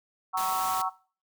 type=chord; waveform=sine; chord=F# dominant seventh; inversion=none; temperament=equal with one note detuned; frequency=756 / 932.3 / 1108.7 / 1318.5 Hz; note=F#5 / A#5 / C#6 / E6; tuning=+37 / 0 / 0 / 0 cents; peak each=-32 / -33 / -30 / -33 dBFS; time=0.33-0.9 s; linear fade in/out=20 ms
type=noise; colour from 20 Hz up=white; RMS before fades=-36 dBFS; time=0.37-0.82 s; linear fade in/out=5 ms
effects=noise-tail reverb RT60 0.4 s tail -20 dB re dry